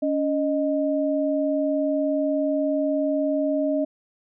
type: tone pair together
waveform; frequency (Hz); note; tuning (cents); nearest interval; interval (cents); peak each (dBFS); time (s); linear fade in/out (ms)
sine; 281.7 / 618.3; C#4 / D#5; +28 / -11; octave + major second; 1361; -23; 0.02-3.85; 10
effects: none